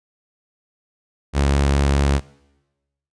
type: tone with vibrato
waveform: sawtooth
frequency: 70 Hz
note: C#2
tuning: 18 cents sharp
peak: -11 dBFS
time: 1.33-2.21 s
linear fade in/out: 50 ms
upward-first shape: sine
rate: 4.8 Hz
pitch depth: 9 cents each way
effects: noise-tail reverb RT60 1.0 s tail -22 dB re dry + resampled to 22050 Hz